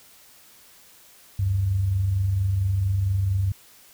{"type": "tone pair together", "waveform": "sine", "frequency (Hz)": [72.8, 97.18], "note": ["D2", "G2"], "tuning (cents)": [-15, -15], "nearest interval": "perfect fourth", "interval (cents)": 500, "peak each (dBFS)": [-31, -20], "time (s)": [1.39, 3.52], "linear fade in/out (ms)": 5, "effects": ["white hiss -52 dBFS RMS until 3.93 s"]}